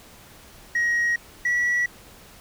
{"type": "tone pair in turn", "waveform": "sine", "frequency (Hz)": [1891, 1940.8], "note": ["A#6", "B6"], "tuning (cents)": [24, -31], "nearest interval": "unison", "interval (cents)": 45, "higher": "second", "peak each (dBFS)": -17, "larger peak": "neither", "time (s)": [[0.75, 1.16], [1.45, 1.86]], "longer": "neither", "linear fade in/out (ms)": 5, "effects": ["tanh soft clip ceiling -18 dBFS", "pink hiss -48 dBFS RMS until 2.4 s"]}